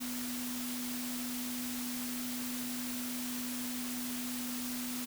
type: tone in noise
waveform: sine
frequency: 246.9 Hz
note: B3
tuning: in tune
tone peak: -38 dBFS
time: 0-5.06 s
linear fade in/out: 20 ms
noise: white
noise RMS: -41 dBFS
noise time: 0-5.06 s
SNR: 0 dB
effects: none